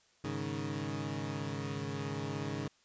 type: chord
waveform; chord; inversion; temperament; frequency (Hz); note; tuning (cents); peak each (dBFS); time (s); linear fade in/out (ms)
20% pulse; Ab suspended fourth; none; equal; 103.83 / 138.59 / 155.56; Ab2 / Db3 / Eb3; 0 / 0 / 0; -36 / -34 / -36; 0.24-2.68; 5
effects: white hiss -68 dBFS RMS until 2.84 s + resampled to 16000 Hz